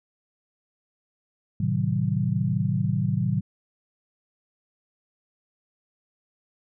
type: chord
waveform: sine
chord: A diminished seventh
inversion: none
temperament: equal with one note detuned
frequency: 110 / 130.81 / 155.56 / 188.56 Hz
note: A2 / C3 / Eb3 / Gb3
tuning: 0 / 0 / 0 / +33 cents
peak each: -27 dBFS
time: 1.6-3.41 s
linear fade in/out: 5 ms
effects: none